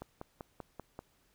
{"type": "click train", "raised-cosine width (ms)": 1, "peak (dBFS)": -28, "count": 6, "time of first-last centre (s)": [0.02, 0.991], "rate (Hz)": 5.15, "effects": ["pink hiss -71 dBFS RMS until 1.34 s"]}